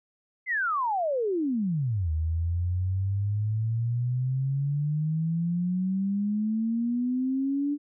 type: exponential two-way sweep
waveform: sine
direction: down then up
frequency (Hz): 2113 to 77.78 to 293.3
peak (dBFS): -24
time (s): 0.46-7.78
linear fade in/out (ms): 50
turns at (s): 2.11
effects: none